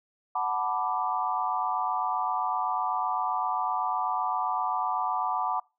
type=chord; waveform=sine; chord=B minor seventh; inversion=second; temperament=equal; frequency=740 / 880 / 987.8 / 1174.7 Hz; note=F#5 / A5 / B5 / D6; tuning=0 / 0 / 0 / 0 cents; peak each=-31 / -32 / -31 / -31 dBFS; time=0.35-5.6 s; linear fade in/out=5 ms; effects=noise-tail reverb RT60 0.3 s tail -26 dB re dry